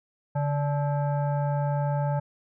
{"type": "tone with frequency modulation", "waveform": "sine", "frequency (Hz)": 143.1, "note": "D3", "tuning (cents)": -45, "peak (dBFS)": -23, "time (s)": [0.35, 2.2], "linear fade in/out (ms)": 10, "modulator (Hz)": 725, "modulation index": 0.77, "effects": []}